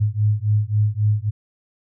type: beating tone pair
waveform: sine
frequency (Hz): 103.83 / 107.53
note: G#2 / A2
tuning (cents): 0 / -39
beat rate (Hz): 3.7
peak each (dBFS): -19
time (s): 0-1.31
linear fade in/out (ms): 20
effects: none